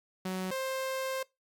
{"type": "tone pair in turn", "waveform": "sawtooth", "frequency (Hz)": [186.4, 527.2], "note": ["F#3", "C5"], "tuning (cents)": [13, 13], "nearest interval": "octave + tritone", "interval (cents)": 1800, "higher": "second", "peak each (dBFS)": -28, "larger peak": "neither", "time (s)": [[0.25, 0.51], [0.51, 1.23]], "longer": "second", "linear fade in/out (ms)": 5, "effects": ["noise-tail reverb RT60 0.2 s tail -22 dB re dry", "MP3 96 kbps"]}